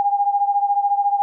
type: beating tone pair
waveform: sine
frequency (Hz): 806 / 820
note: G5 / G#5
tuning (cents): +48 / -22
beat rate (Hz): 14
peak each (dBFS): -17 / -21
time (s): 0-1.22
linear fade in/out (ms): 0
effects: none